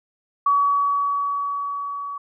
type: tone with level ramp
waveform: sine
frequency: 1134 Hz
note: C#6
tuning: 39 cents sharp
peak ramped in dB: -14 to -28 dBFS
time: 0.46-2.18 s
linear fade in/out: 5 ms
effects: none